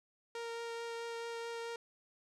sawtooth tone with vibrato, 464.3 Hz, A#4, 7 cents flat, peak -36 dBFS, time 0.35-1.76 s, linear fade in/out 2 ms, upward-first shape triangle, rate 4.6 Hz, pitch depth 10 cents each way, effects low-pass 7000 Hz 12 dB/octave

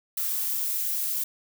violet noise with high-pass filter sweep, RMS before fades -28 dBFS, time 0.17-1.24 s, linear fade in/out 5 ms, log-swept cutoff 1200 to 300 Hz, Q 2.8, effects none

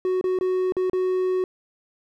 triangle tone with dropouts, 370 Hz, F#4, in tune, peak -18 dBFS, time 0.05-1.44 s, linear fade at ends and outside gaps 1 ms, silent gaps 0.212-0.241 / 0.388-0.41 / 0.722-0.767 / 0.898-0.932 s, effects none

